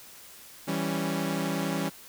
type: chord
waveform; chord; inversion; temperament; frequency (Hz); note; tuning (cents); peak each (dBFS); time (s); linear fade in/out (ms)
sawtooth; C# diminished; first; equal; 164.81 / 196 / 277.2; E3 / G3 / C#4; 0 / 0 / 0; -28; 0.67-1.9; 20
effects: white hiss -49 dBFS RMS until 2.08 s